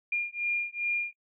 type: beating tone pair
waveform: sine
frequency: 2409 / 2411.5 Hz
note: D7 / D7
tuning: +43 / +45 cents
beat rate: 2.5 Hz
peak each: -31 dBFS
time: 0.12-1.13 s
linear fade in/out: 5 ms
effects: noise-tail reverb RT60 0.1 s tail -26 dB re dry